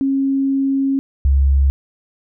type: tone pair in turn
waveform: sine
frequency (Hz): 271.9 / 68.53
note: C#4 / C#2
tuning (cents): -33 / -19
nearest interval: 2 octaves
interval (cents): 2386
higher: first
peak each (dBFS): -14 / -10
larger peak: second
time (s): 0.01-0.99 / 1.25-1.7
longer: first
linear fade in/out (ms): 0
effects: none